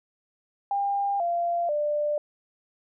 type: tone with pitch steps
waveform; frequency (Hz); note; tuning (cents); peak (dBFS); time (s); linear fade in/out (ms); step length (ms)
sine; 801 / 689.3 / 593.2; G5 / F5 / D5; +37 / -23 / +17; -23; 0.71-2.18; 2; 490
effects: none